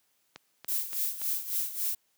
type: click train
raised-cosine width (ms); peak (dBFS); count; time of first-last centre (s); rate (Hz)
0.2; -25; 4; 0.36-1.217; 3.5
type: noise with tremolo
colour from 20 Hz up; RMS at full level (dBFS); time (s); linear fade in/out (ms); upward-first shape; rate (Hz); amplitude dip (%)
violet; -29; 0.68-1.95; 5; sine; 3.6; 75
effects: white hiss -72 dBFS RMS until 2.17 s + high-pass 100 Hz 12 dB/octave